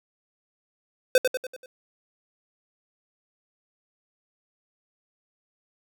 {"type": "tone with echo", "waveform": "square", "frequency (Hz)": 512, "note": "C5", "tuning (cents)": -38, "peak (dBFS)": -14, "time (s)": [1.15, 1.18], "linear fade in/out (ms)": 2, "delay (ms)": 96, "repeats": 5, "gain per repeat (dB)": -6, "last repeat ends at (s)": 1.66, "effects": []}